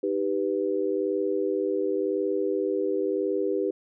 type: chord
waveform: sine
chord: Eb augmented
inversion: none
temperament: equal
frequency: 311.1 / 392 / 493.9 Hz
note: Eb4 / G4 / B4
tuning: 0 / 0 / 0 cents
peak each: -30 / -26 / -29 dBFS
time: 0.03-3.71 s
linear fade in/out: 5 ms
effects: none